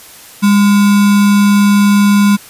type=tone with sample-and-hold; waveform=sine; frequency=202.8 Hz; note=G#3; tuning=41 cents flat; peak=-5 dBFS; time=0.42-2.37 s; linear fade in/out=20 ms; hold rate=1225 Hz; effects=white hiss -36 dBFS RMS until 2.49 s + resampled to 32000 Hz